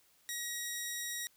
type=tone; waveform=10% pulse; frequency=1901 Hz; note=A#6; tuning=33 cents sharp; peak=-28 dBFS; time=0.29-1.27 s; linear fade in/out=0 ms; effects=white hiss -68 dBFS RMS until 1.36 s